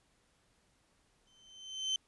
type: tone with exponential growth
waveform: 35% pulse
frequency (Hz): 3082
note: G7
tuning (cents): -30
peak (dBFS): -27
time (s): 1.27-1.96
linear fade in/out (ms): 2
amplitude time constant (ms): 150
effects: pink hiss -72 dBFS RMS until 2.07 s + resampled to 24000 Hz